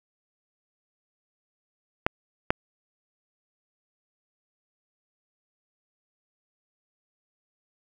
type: clicks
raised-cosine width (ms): 0.5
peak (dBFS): -5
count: 2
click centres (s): 2.065 / 2.505
effects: 7-bit